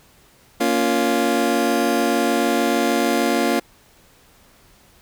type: chord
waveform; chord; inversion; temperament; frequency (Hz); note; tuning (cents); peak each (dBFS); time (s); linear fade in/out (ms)
25% pulse; Bb minor; none; just; 233.1 / 279.7 / 349.6; Bb3 / Db4 / F4; 0 / +16 / +2; -18; 0.6-3.6; 10
effects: pink hiss -53 dBFS RMS until 5.01 s

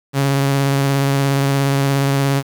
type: tone with vibrato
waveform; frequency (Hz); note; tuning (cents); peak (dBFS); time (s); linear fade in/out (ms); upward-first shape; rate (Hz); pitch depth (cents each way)
sawtooth; 138.3; C#3; -4; -10; 0.13-2.43; 50; triangle; 17; 23
effects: 7-bit

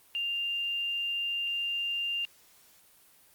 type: tone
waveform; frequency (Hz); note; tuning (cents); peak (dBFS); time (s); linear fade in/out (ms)
sine; 2794; F7; 0; -29; 0.15-2.25; 0
effects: white hiss -60 dBFS RMS until 3.34 s + Opus 32 kbps

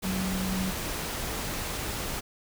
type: tone in noise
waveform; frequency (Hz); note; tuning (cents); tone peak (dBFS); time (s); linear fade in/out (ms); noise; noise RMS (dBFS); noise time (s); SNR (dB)
sine; 188.1; F#3; +29; -29; 0.03-0.72; 20; pink; -33; 0.02-2.21; +1
effects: none

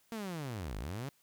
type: linear two-way sweep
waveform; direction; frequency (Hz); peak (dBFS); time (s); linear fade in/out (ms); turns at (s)
sawtooth; down then up; 232.9 to 46 to 145.7; -34; 0.12-1.09; 0; 0.77
effects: white hiss -70 dBFS RMS until 1.22 s

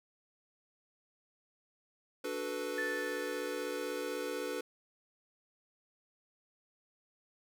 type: chord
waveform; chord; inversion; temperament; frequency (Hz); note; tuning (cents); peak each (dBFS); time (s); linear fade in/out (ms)
square; B minor seventh; first; equal with one note detuned; 293.7 / 370 / 438 / 493.9; D4 / F#4 / A4 / B4; 0 / 0 / -8 / 0; -44 / -44 / -42 / -40; 2.24-4.61; 5
type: tone with exponential decay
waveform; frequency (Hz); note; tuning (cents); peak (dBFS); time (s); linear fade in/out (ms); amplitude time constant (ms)
sine; 1760; A6; 0; -33; 2.78-4.44; 2; 360
effects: none

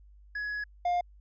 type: tone pair in turn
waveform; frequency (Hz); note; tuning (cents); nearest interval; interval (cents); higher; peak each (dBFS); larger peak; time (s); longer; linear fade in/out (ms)
triangle; 1681 / 706.8; G#6 / F5; +20 / +21; octave + minor third; 1499; first; -30 / -23; second; 0.35-0.64 / 0.85-1.01; first; 5
effects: added 50 Hz sine -52 dBFS peak until 1.2 s + resampled to 16000 Hz

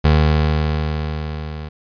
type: tone with level ramp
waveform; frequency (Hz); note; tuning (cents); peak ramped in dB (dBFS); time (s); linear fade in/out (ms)
25% pulse; 76.7; D#2; -24; -6 to -24; 0.04-1.69; 10
effects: resampled to 11025 Hz

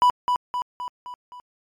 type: tone with echo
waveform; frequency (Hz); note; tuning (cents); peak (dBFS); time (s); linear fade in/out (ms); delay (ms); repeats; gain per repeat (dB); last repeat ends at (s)
triangle; 987.8; B5; 0; -11; 0.02-0.1; 0; 260; 5; -5; 1.4
effects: MP3 96 kbps

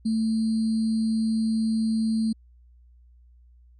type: tone with sample-and-hold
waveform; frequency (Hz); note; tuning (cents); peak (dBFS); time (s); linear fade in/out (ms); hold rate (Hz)
sine; 222.2; A3; +17; -21; 0.05-2.33; 10; 4410
effects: added 60 Hz sine -51 dBFS peak until 3.79 s + resampled to 24000 Hz

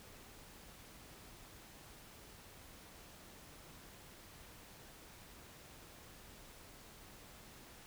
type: silence
effects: pink hiss -57 dBFS RMS until 7.86 s

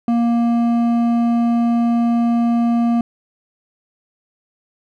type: tone with hard clipping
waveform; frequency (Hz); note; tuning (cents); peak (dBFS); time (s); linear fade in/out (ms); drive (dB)
sine; 234.9; A#3; +13; -15; 0.08-3.01; 2; 8
effects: none

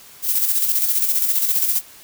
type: noise with tremolo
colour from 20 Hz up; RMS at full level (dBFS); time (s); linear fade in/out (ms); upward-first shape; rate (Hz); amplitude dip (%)
violet; -17; 0.22-1.82; 50; square; 15; 45
effects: white hiss -44 dBFS RMS until 2.03 s

